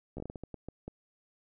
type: slowing click train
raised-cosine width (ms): 2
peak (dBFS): -27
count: 11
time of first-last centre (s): 0.17-0.88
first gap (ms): 13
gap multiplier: 1.35
effects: none